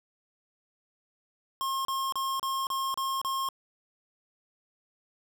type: tone bursts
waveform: square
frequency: 1073 Hz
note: C6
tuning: 43 cents sharp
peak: -29 dBFS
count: 7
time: 1.61-3.488 s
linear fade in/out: 0 ms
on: 240 ms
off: 33 ms
effects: none